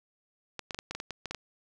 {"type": "clicks", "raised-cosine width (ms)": 0.2, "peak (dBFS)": -19, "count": 11, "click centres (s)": [0.593, 0.708, 0.746, 0.789, 0.91, 0.95, 1.001, 1.107, 1.257, 1.31, 1.347], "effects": []}